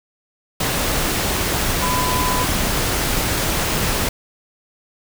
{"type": "tone in noise", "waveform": "sine", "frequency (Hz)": 1003, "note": "B5", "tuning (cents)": 26, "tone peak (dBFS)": -21, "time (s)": [1.82, 2.44], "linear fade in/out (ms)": 5, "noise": "pink", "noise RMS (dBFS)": -20, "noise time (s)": [0.6, 4.09], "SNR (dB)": -4, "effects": []}